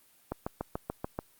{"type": "click train", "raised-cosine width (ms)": 1, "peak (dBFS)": -18, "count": 7, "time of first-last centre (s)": [0.32, 1.19], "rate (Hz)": 6.9, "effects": ["white hiss -63 dBFS RMS until 1.39 s", "Opus 32 kbps"]}